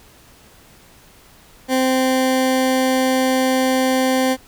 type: tone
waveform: 20% pulse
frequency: 260 Hz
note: C4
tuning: 11 cents flat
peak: -10 dBFS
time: 1.68-4.37 s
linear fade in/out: 50 ms
effects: pink hiss -48 dBFS RMS until 4.47 s